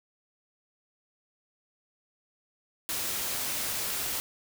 white noise, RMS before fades -32 dBFS, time 2.89-4.2 s, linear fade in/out 0 ms, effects none

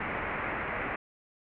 white low-pass noise, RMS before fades -34 dBFS, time 0-0.96 s, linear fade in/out 5 ms, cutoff 2300 Hz, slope 48 dB/octave, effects none

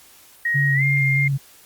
sine tone with pitch glide, 1883 to 2114 Hz, A#6 to C7, +17 to +17 cents, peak -18 dBFS, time 0.45-1.28 s, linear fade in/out 5 ms, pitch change +200 cents, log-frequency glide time 0.74-0.83 s
sine tone with vibrato, 138.59 Hz, C#3, in tune, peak -18 dBFS, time 0.54-1.38 s, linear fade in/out 20 ms, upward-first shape square, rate 3.2 Hz, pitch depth 20 cents each way
effects white hiss -49 dBFS RMS until 1.65 s + Opus 48 kbps

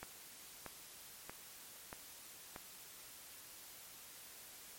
click train, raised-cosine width 0.5 ms, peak -30 dBFS, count 5, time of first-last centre 0.03-2.562 s, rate 1.58 Hz, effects white hiss -55 dBFS RMS until 4.78 s + MP3 64 kbps

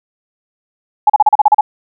sine tone bursts, 844 Hz, G#5, 28 cents sharp, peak -3 dBFS, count 9, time 1.07-1.61 s, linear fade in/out 5 ms, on 28 ms, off 36 ms, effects none

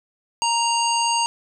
harmonic tone, 932.3 Hz, A#5, in tune, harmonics 1 / 3 / 5 / 7 / 9, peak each -20 / -25 / -27 / -28 / -30 dBFS, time 0.42-1.26 s, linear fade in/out 0 ms, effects none

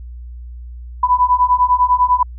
sine beating tone pair, 987.8 / 997.8 Hz, B5 / B5, 0 / +17 cents, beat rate 10 Hz, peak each -14 / -13 dBFS, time 1.03-2.23 s, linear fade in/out 5 ms, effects added 60 Hz sine -29 dBFS peak until 2.38 s

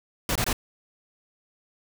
pink noise bursts, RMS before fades -25 dBFS, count 3, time 0.29-0.529 s, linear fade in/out 2 ms, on 65 ms, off 22 ms, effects none

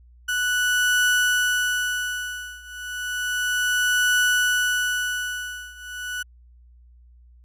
35% pulse tone with tremolo, 1480 Hz, F#6, in tune, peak -15 dBFS, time 0.28-6.23 s, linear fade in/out 10 ms, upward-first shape triangle, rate 0.32 Hz, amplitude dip 95%, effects added 60 Hz sine -48 dBFS peak until 7.44 s + resampled to 32000 Hz

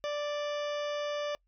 harmonic tone with a mistuned harmonic, 587.3 Hz, D5, in tune, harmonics 1 / 2 / 3 / 4 / 5 / 6 / 8 / 9 / 10, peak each -32 / -41 / -45 / -48 / -46 / -47 / -53 / -55 / -54 dBFS, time 0.04-1.35 s, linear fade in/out 0 ms, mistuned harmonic 10, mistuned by +39 cents, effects noise-tail reverb RT60 0.1 s tail -26 dB re dry + added 44 Hz sine -70 dBFS peak until 1.47 s

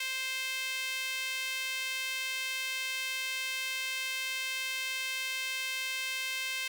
sawtooth tone with high-pass filter, 523.3 Hz, C5, in tune, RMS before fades -35 dBFS, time 0-6.68 s, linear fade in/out 5 ms, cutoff 2400 Hz, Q 2.3, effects none

